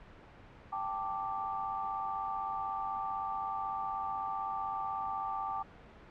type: chord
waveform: sine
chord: G suspended second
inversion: none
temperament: equal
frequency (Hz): 784 / 880 / 1174.7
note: G5 / A5 / D6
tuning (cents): 0 / 0 / 0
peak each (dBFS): -38 / -39 / -37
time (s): 0.72-5.63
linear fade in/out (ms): 10
effects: pink hiss -54 dBFS RMS until 6.1 s + low-pass 2000 Hz 12 dB/octave